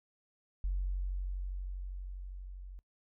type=tone with level ramp; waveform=sine; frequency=46.25 Hz; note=F#1; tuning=in tune; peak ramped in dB=-29 to -44 dBFS; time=0.64-2.79 s; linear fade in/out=0 ms; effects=noise-tail reverb RT60 0.1 s tail -23 dB re dry + tanh soft clip ceiling -25 dBFS